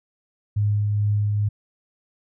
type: tone with tremolo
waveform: sine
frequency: 103.83 Hz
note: G#2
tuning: in tune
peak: -17 dBFS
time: 0.56-1.49 s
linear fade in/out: 10 ms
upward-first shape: triangle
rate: 2.3 Hz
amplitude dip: 25%
effects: none